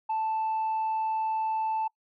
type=tone; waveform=sine; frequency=880 Hz; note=A5; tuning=in tune; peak=-24 dBFS; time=0.09-1.88 s; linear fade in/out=10 ms; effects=noise-tail reverb RT60 0.1 s tail -25 dB re dry + tanh soft clip ceiling -24 dBFS